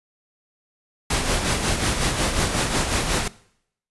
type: noise with tremolo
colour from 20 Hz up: pink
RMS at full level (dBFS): -20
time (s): 1.1-3.28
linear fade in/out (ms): 5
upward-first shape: sine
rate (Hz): 5.5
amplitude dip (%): 50
effects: noise-tail reverb RT60 0.7 s tail -20 dB re dry + resampled to 24000 Hz